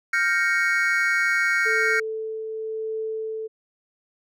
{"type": "chord", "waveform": "triangle", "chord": "G half-diminished seventh", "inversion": "third", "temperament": "equal", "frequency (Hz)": [1396.9, 1568, 1864.7, 2217], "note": ["F6", "G6", "Bb6", "Db7"], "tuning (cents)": [0, 0, 0, 0], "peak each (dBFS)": -23, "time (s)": [0.13, 2], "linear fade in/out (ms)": 5}
{"type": "tone with tremolo", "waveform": "sine", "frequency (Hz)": 440, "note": "A4", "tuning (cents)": 0, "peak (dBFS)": -25, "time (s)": [1.65, 3.48], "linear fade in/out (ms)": 20, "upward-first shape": "triangle", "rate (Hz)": 0.93, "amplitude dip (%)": 35}
{"effects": []}